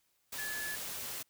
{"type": "tone in noise", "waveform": "sine", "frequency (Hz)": 1716, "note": "A6", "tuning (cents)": -44, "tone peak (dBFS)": -38, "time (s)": [0.38, 0.76], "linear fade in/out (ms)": 10, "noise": "white", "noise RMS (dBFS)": -41, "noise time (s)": [0.32, 1.23], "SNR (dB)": 0, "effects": ["white hiss -75 dBFS RMS until 1.29 s"]}